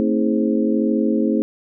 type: tone cluster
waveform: sine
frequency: 224.4 / 265.9 / 318.3 / 416.1 / 528 Hz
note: A3 / C4 / D#4 / G#4 / C5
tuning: +34 / +28 / +39 / +3 / +16 cents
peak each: -19 / -23 / -21 / -24 / -27 dBFS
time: 0-1.42 s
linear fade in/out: 0 ms
effects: none